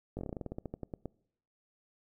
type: slowing click train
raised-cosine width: 2 ms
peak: -25 dBFS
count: 17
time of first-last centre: 0.17-1.057 s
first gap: 19 ms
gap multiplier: 1.13
effects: noise-tail reverb RT60 0.7 s tail -24 dB re dry